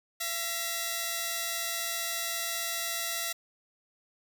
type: tone pair together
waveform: 5% pulse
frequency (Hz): 677 / 1914.8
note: E5 / A#6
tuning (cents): +46 / +46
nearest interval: octave + tritone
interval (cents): 1800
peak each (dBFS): -23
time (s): 0.2-3.33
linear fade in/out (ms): 10
effects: none